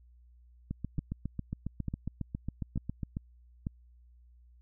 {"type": "two click trains", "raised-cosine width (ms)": 5, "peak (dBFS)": [-21, -22], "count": [4, 19], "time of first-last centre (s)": [[0.99, 3.669], [0.71, 3.169]], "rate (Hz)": [1.12, 7.32], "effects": ["added 60 Hz sine -56 dBFS peak until 4.61 s"]}